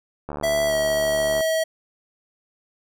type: click train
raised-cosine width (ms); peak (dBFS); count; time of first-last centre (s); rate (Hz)
1; -17; 83; 0.29-1.407; 73.4
type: tone with pitch glide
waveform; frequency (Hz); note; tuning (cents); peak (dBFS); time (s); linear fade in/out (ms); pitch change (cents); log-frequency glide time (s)
square; 659.3 to 642.8; E5 to E5; 0 to -44; -20; 0.43-1.64; 10; -44; 0.66-0.74
effects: none